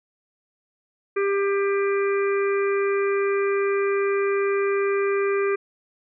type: harmonic tone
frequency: 397.5 Hz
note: G4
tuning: 24 cents sharp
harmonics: 1 / 3 / 4 / 5 / 6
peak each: -20 / -30 / -34 / -35 / -34 dBFS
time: 1.16-5.56 s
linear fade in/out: 10 ms
effects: none